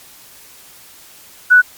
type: tone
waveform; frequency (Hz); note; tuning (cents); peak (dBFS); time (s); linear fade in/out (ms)
sine; 1480; F#6; 0; -4; 1.5-1.62; 20
effects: white hiss -42 dBFS RMS until 1.77 s + MP3 96 kbps